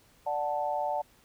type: chord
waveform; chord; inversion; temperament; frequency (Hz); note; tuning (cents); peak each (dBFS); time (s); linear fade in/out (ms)
sine; D major; none; equal; 587.3 / 740 / 880; D5 / F#5 / A5; 0 / 0 / 0; -33 / -32 / -32; 0.26-1.02; 10
effects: pink hiss -62 dBFS RMS until 1.24 s